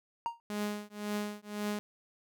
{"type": "tone with exponential decay", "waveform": "triangle", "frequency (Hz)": 932.3, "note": "A#5", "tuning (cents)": 0, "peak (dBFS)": -25, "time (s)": [0.26, 0.4], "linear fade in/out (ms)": 0, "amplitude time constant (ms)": 30}
{"type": "tone with tremolo", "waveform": "sawtooth", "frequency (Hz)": 208, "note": "G#3", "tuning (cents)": 3, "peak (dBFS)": -27, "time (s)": [0.5, 1.79], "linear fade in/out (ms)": 0, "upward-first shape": "triangle", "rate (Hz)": 1.9, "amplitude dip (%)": 100}
{"effects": []}